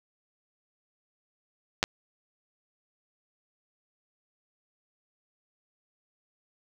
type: clicks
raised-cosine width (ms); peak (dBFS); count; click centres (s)
0.2; -7; 2; 1.829 / 1.839
effects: none